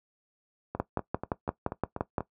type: two click trains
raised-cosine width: 1 ms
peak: -19 / -13 dBFS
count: 7 / 9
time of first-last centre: 0.75-2.206 / 0.8-2.182 s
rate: 4.12 / 5.79 Hz
effects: noise-tail reverb RT60 0.1 s tail -17 dB re dry + high-pass 60 Hz 12 dB/octave